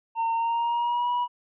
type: tone with pitch glide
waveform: triangle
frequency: 913 to 972.9 Hz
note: A#5 to B5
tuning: -36 to -26 cents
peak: -21 dBFS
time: 0.15-1.28 s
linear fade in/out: 50 ms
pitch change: +110 cents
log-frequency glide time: 0.32-1.1 s
effects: resampled to 8000 Hz